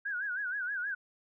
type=tone with vibrato; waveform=sine; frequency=1553 Hz; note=G6; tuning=17 cents flat; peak=-32 dBFS; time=0.05-0.95 s; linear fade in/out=10 ms; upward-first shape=sine; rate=6.3 Hz; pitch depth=140 cents each way; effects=none